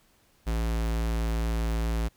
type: tone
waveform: square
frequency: 56.1 Hz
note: A1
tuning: 34 cents sharp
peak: -26 dBFS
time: 0.46-2.09 s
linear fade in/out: 20 ms
effects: pink hiss -64 dBFS RMS until 2.16 s